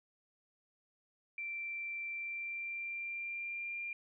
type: tone with pitch glide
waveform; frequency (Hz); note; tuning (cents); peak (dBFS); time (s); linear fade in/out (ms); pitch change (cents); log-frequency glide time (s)
sine; 2349 to 2390; D7 to D7; 0 to +30; -38; 1.38-3.93; 2; +30; 2.1-3.79
effects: none